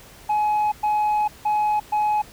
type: tone bursts at uneven times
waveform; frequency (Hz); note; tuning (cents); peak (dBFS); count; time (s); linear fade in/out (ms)
sine; 844; G#5; +28; -15; 4; 0.29-0.72 / 0.83-1.28 / 1.45-1.8 / 1.92-2.22; 10
effects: tanh soft clip ceiling -17 dBFS + pink hiss -46 dBFS RMS until 2.32 s